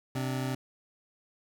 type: tone pair together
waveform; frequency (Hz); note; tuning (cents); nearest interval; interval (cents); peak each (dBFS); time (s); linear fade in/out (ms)
25% pulse; 130 / 292.6; C3 / D4; -11 / -6; octave + major second; 1405; -27 / -35; 0.15-0.55; 5
effects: none